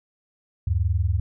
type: tone pair together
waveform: sine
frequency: 76.75 / 97.5 Hz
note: D#2 / G2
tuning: -23 / -9 cents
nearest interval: major third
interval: 414 cents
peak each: -22 dBFS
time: 0.67-1.2 s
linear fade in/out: 5 ms
effects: none